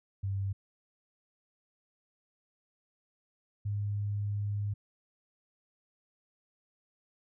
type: tone pair in turn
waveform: sine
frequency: 98 / 102.55 Hz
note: G2 / G#2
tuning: 0 / -21 cents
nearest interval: minor second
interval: 79 cents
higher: second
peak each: -30 / -30 dBFS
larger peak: neither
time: 0.23-0.53 / 3.65-4.74 s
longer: second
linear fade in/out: 10 ms
effects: none